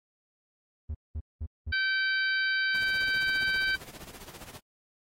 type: tone bursts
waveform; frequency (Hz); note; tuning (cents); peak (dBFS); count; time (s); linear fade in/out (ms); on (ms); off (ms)
triangle; 76.8; D#2; -22; -29; 4; 0.89-1.722; 10; 58; 200
type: harmonic tone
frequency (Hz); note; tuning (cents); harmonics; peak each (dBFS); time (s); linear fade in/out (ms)
773; G5; -24; 2 / 3 / 4 / 5 / 6; -26 / -36 / -38 / -39 / -37; 1.72-3.76; 10
type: noise with tremolo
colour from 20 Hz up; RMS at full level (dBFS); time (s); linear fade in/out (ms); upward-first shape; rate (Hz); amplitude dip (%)
pink; -44; 2.74-4.6; 10; sine; 15; 75
effects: AAC 48 kbps